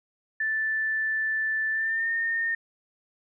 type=tone with pitch glide; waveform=sine; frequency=1760 to 1828.4 Hz; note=A6 to A#6; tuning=0 to -34 cents; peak=-24 dBFS; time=0.4-2.55 s; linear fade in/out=5 ms; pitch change=+66 cents; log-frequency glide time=1.71-2.1 s; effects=none